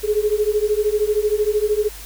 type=beating tone pair; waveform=sine; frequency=415.3 / 428.3 Hz; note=G#4 / A4; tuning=0 / -47 cents; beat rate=13 Hz; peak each=-19 dBFS; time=0.03-1.89 s; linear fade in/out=20 ms; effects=added 50 Hz sine -37 dBFS peak until 2.05 s + white hiss -38 dBFS RMS until 2.05 s